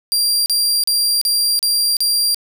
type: tone bursts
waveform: sawtooth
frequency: 4753 Hz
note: D8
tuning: 20 cents sharp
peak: -11 dBFS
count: 6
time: 0.12-2.345 s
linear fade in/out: 0 ms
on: 340 ms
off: 37 ms
effects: none